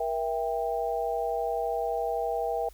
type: chord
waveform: sine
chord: E diminished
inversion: second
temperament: just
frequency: 474.7 / 659.3 / 791.1 Hz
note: Bb4 / E5 / G5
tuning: +31 / 0 / +16 cents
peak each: -31 dBFS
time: 0-2.69 s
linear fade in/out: 5 ms
effects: added 50 Hz sine -49 dBFS peak until 2.73 s + white hiss -59 dBFS RMS until 2.73 s